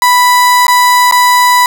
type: tone with dropouts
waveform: 35% pulse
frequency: 987.8 Hz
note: B5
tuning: in tune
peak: -3 dBFS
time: 0.02-1.66 s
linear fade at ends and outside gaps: 1 ms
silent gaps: 0.668-0.681 / 1.112-1.123 s
effects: none